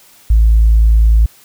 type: tone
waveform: sine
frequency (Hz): 55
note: A1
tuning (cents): 0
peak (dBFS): -4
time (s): 0.3-1.26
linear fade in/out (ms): 5
effects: tanh soft clip ceiling -2 dBFS + white hiss -45 dBFS RMS until 1.44 s